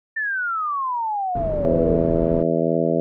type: exponential sweep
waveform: sine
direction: down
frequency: 1800 to 434.1 Hz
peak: -21 dBFS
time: 0.16-1.98 s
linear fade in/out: 10 ms
type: low-pass noise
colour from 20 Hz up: pink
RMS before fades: -27 dBFS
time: 1.35-2.43 s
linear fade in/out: 5 ms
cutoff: 500 Hz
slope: 12 dB/octave
type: harmonic tone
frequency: 82.41 Hz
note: E2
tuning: in tune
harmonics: 2 / 3 / 4 / 5 / 6 / 7 / 8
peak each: -25 / -25 / -25 / -25 / -25 / -25 / -25 dBFS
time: 1.65-3 s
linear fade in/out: 0 ms
effects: none